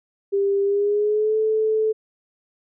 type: tone with pitch glide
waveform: sine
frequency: 397.6 to 436.1 Hz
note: G4 to A4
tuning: +25 to -15 cents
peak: -17 dBFS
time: 0.32-1.93 s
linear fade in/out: 20 ms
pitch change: +160 cents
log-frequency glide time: 0.63-1.37 s
effects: none